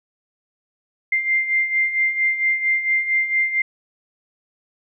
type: beating tone pair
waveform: sine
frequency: 2093 / 2097.4 Hz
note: C7 / C7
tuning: 0 / +4 cents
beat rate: 4.4 Hz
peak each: -24 / -18 dBFS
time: 1.12-3.62 s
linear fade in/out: 5 ms
effects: none